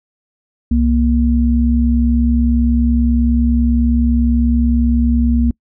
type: tone pair together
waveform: sine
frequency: 65.77 / 236 Hz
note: C2 / A#3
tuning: +10 / +22 cents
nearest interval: octave + minor seventh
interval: 2212 cents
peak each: -13 dBFS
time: 0.71-5.51 s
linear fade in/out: 5 ms
effects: noise-tail reverb RT60 0.1 s tail -26 dB re dry